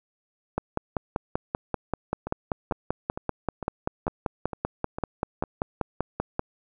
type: two click trains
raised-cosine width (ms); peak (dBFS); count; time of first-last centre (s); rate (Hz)
1; -18 / -11; 8 / 31; 2.27-5.437 / 0.58-6.394; 2.21 / 5.16
effects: none